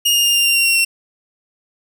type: tone with pitch steps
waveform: sawtooth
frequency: 2847 / 2829 / 2811 / 2793 / 2776 / 2758 / 2741 / 2723 Hz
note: F7 / F7 / F7 / F7 / F7 / F7 / F7 / F7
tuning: +33 / +22 / +11 / -1 / -11 / -22 / -33 / -44 cents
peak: -9 dBFS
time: 0.05-0.85 s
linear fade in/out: 10 ms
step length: 100 ms
effects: none